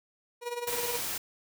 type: tone with tremolo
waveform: 30% pulse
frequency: 480.9 Hz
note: B4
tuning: 46 cents flat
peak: -28 dBFS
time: 0.41-1.01 s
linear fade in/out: 50 ms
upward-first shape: sine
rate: 19 Hz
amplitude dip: 70%
type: noise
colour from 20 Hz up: white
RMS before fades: -34 dBFS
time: 0.67-1.18 s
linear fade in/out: 5 ms
effects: none